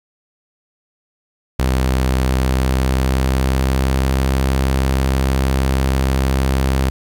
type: tone with pitch glide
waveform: sawtooth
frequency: 64.7 to 66.33 Hz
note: C2 to C2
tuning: -19 to +24 cents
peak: -10 dBFS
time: 1.59-6.9 s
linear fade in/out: 5 ms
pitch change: +43 cents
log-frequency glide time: 2.18-4.3 s
effects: 8-bit